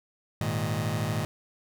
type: chord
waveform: sawtooth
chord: Ab suspended second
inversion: none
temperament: just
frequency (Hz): 103.83 / 116.8 / 155.74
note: Ab2 / Bb2 / Eb3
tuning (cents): 0 / +4 / +2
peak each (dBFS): -27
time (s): 0.41-1.25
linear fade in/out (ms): 0
effects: none